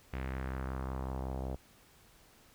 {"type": "tone with low-pass filter sweep", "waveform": "sawtooth", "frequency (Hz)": 65.41, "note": "C2", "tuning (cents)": 0, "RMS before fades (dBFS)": -38, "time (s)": [0.13, 1.56], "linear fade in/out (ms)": 5, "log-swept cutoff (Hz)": [2300, 640], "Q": 2, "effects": ["pink hiss -62 dBFS RMS until 2.54 s"]}